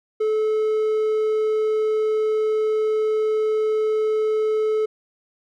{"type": "tone", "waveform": "triangle", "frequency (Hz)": 432.9, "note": "A4", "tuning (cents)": -28, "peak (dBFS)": -16, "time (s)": [0.2, 4.86], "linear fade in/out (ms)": 10, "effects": []}